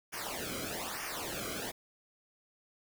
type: noise with flanger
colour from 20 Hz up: pink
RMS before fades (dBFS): -39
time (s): 0.12-1.72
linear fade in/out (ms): 20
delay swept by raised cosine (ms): 0.25 to 1.13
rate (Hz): 1.1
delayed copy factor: -0.85
effects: none